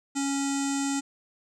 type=tone with low-pass filter; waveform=square; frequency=277.2 Hz; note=C#4; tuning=in tune; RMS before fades=-28 dBFS; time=0.15-1.01 s; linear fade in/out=20 ms; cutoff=7500 Hz; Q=7.5; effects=none